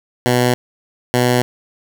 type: tone pair in turn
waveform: 10% pulse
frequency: 123.7 / 123.7 Hz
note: B2 / B2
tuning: +3 / +3 cents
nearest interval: unison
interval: 0 cents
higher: neither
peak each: -4 dBFS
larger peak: neither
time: 0.26-0.54 / 1.14-1.42 s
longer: neither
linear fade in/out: 0 ms
effects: none